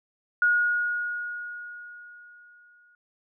sine tone with exponential decay, 1443 Hz, F#6, 44 cents flat, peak -17 dBFS, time 0.42-2.95 s, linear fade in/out 2 ms, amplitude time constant 550 ms, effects none

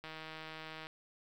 click train, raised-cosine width 0.3 ms, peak -30 dBFS, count 132, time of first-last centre 0.04-0.869 s, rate 158 Hz, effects 10-bit

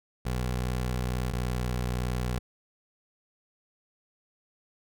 20% pulse tone pair in turn, 62.1 / 61.56 Hz, B1 / B1, +10 / -5 cents, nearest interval unison, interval 15 cents, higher first, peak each -23 dBFS, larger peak neither, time 0.25-1.32 / 1.32-2.39 s, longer neither, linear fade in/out 10 ms, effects none

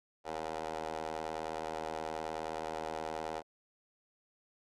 15% pulse ring-modulated tone, 79 Hz, D#2, 27 cents sharp, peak -28 dBFS, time 0.24-3.43 s, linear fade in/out 50 ms, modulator 637 Hz, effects low-pass 8000 Hz 12 dB/octave

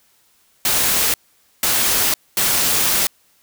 white noise bursts at uneven times, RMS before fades -17 dBFS, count 3, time 0.65-1.14 / 1.63-2.14 / 2.37-3.07 s, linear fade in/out 2 ms, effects white hiss -58 dBFS RMS until 3.42 s

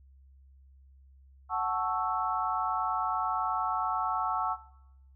sine chord, F# minor seventh, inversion none, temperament equal, 740 / 880 / 1108.7 / 1318.5 Hz, F#5 / A5 / C#6 / E6, 0 / 0 / 0 / 0 cents, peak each -33 dBFS, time 1.49-4.57 s, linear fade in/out 50 ms, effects noise-tail reverb RT60 0.8 s tail -17 dB re dry + added 67 Hz sine -54 dBFS peak until 5.15 s

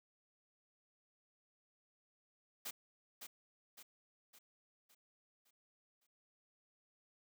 white noise with echo, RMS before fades -44 dBFS, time 2.65-2.71 s, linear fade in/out 10 ms, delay 560 ms, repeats 6, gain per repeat -6 dB, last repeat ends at 6.07 s, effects high-pass 200 Hz 12 dB/octave

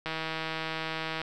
click train, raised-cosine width 0.3 ms, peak -17 dBFS, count 186, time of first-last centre 0.06-1.216 s, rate 160 Hz, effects none

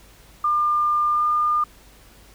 sine tone with pitch glide, 1200 to 1209 Hz, D6 to D6, +37 to +50 cents, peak -17 dBFS, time 0.44-1.64 s, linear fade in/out 5 ms, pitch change +13 cents, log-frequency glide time 1.12-1.26 s, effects added 50 Hz sine -51 dBFS peak until 2.34 s + pink hiss -51 dBFS RMS until 2.34 s

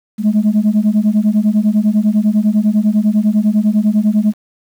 sine beating tone pair, 206.9 / 216.9 Hz, G#3 / A3, -6 / -25 cents, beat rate 10 Hz, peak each -11 dBFS, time 0.18-4.34 s, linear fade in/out 50 ms, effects tanh soft clip ceiling -6 dBFS + 7-bit

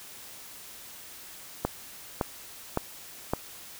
click train, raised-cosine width 1 ms, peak -11 dBFS, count 4, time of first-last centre 1.65-3.335 s, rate 1.78 Hz, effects white hiss -46 dBFS RMS until 3.79 s

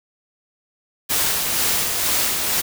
white noise with tremolo, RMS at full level -19 dBFS, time 1.09-2.62 s, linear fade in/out 20 ms, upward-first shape sine, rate 2.1 Hz, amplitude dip 35%, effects none

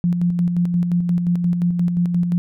sine tone with tremolo, 174.61 Hz, F3, in tune, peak -14 dBFS, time 0.04-2.38 s, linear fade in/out 0 ms, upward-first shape square, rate 5.7 Hz, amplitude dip 40%, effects none

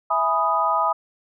sine chord, E major seventh, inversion none, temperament equal, 659.3 / 830.6 / 987.8 / 1244.5 Hz, E5 / G#5 / B5 / D#6, 0 / 0 / 0 / 0 cents, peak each -26 / -25 / -23 / -21 dBFS, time 0.1-0.93 s, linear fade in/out 10 ms, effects none

